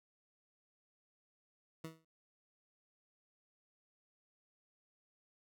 20% pulse tone with exponential decay, 161.3 Hz, E3, 37 cents flat, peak -36 dBFS, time 1.84-2.05 s, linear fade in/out 5 ms, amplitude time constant 44 ms, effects none

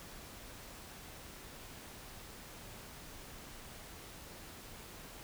silence, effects pink hiss -51 dBFS RMS until 5.23 s

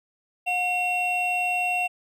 triangle tone pair together, 723 / 2730 Hz, F#5 / F7, -40 / -40 cents, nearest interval octave + major seventh, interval 2300 cents, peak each -24 / -23 dBFS, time 0.46-1.88 s, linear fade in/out 20 ms, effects none

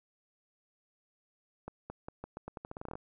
accelerating click train, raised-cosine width 1 ms, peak -27 dBFS, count 16, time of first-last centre 1.68-2.954 s, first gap 220 ms, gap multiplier 0.84, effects none

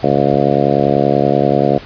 harmonic tone, 70.4 Hz, C#2, 27 cents sharp, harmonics 2 / 3 / 4 / 5 / 6 / 7 / 8 / 9 / 10, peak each -19 / -19 / -19 / -19 / -19 / -19 / -19 / -19 / -19 dBFS, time 0.03-1.78 s, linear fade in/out 5 ms, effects pink hiss -34 dBFS RMS until 1.85 s + resampled to 11025 Hz

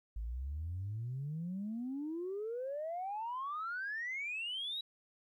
sine exponential sweep, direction up, 52 to 3912 Hz, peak -36 dBFS, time 0.16-4.81 s, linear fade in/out 5 ms, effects tanh soft clip ceiling -33 dBFS + 13-bit

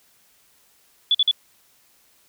sine tone bursts, 3442 Hz, A7, 39 cents flat, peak -14 dBFS, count 3, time 1.11-1.312 s, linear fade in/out 2 ms, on 36 ms, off 47 ms, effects white hiss -59 dBFS RMS until 2.28 s

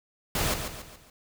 pink noise with echo, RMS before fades -27 dBFS, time 0.35-0.54 s, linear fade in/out 2 ms, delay 140 ms, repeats 4, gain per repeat -7 dB, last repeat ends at 1.1 s, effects none

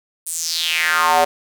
square tone with high-pass filter sweep, 82.41 Hz, E2, in tune, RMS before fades -18 dBFS, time 0.26-1.25 s, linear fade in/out 10 ms, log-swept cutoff 9800 to 610 Hz, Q 4.2, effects none

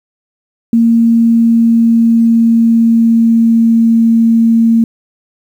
sine tone with pitch glide, 230.5 to 228.4 Hz, A#3 to A#3, -19 to -35 cents, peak -5 dBFS, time 0.73-4.84 s, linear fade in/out 2 ms, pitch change -16 cents, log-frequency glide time 1.11-4.01 s, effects 7-bit

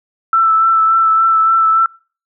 sine tone with vibrato, 1326 Hz, E6, 10 cents sharp, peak -8 dBFS, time 0.33-1.86 s, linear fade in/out 2 ms, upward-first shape sine, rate 3.5 Hz, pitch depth 18 cents each way, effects noise-tail reverb RT60 0.4 s tail -25 dB re dry

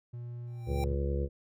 triangle tone with pitch glide, 120 to 114.18 Hz, B2 to A#2, -49 to -35 cents, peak -36 dBFS, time 0.13-0.95 s, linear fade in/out 10 ms, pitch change -86 cents, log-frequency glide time 0.59-0.72 s
square tone with exponential growth, 784 Hz, G5, in tune, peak -35 dBFS, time 0.47-0.84 s, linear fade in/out 1 ms, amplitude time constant 80 ms
harmonic tone, 70 Hz, C#2, 18 cents sharp, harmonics 1 / 2 / 3 / 5 / 6 / 7 / 8, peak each -30 / -37 / -41 / -39 / -42 / -38 / -48 dBFS, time 0.66-1.29 s, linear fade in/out 50 ms
effects none

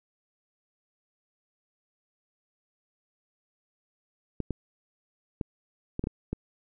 clicks, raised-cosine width 3 ms, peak -17 dBFS, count 7, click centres 4.403 / 4.507 / 5.412 / 5.994 / 6.04 / 6.071 / 6.33 s, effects none

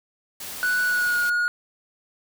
white noise, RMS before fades -35 dBFS, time 0.4-1.3 s, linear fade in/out 5 ms
triangle tone with pitch glide, 1480 to 1441.2 Hz, F#6 to F#6, 0 to -46 cents, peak -18 dBFS, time 0.63-1.48 s, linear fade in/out 0 ms, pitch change -46 cents, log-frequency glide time 0.83-1.18 s
effects none

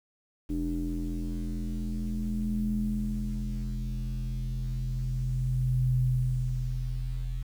square tone with low-pass filter sweep, 42.21 Hz, E1, 42 cents sharp, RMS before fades -30 dBFS, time 0.49-7.43 s, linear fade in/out 10 ms, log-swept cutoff 300 to 100 Hz, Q 8.9, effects 9-bit

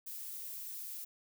violet noise, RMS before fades -44 dBFS, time 0.06-1.05 s, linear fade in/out 10 ms, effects none

